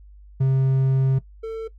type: tone pair in turn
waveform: triangle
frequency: 133.2 / 447.2 Hz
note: C3 / A4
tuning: +31 / +28 cents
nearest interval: octave + major sixth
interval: 2097 cents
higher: second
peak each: -14 / -24 dBFS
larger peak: first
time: 0.4-1.19 / 1.43-1.68 s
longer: first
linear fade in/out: 10 ms
effects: noise-tail reverb RT60 0.1 s tail -17 dB re dry + added 50 Hz sine -43 dBFS peak until 1.78 s